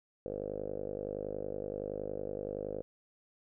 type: tone with low-pass filter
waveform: 5% pulse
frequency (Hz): 50.7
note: G#1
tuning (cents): -41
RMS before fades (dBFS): -39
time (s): 0.26-2.82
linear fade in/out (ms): 0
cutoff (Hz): 510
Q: 6
effects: none